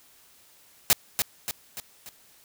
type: noise with echo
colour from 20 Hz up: white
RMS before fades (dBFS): -18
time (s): 0.9-0.93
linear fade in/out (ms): 0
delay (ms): 290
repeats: 4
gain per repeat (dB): -6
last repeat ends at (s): 2.09
effects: white hiss -57 dBFS RMS until 2.44 s

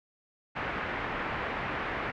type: low-pass noise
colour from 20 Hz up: white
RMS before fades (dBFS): -34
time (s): 0.55-2.12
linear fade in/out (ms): 20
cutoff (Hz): 2100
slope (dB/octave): 24
effects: none

